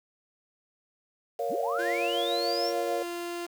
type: chord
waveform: sine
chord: Bb minor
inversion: none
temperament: just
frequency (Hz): 466.2 / 559.4 / 699.2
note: Bb4 / Db5 / F5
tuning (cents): 0 / +16 / +2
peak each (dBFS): -32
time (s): 1.39-3.03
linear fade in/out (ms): 5
type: linear sweep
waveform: sine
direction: up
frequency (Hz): 111.3 to 5670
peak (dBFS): -31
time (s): 1.49-2.73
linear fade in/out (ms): 50
type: tone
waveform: sawtooth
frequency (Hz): 346.2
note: F4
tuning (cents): -15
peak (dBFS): -29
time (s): 1.78-3.47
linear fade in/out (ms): 20
effects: 8-bit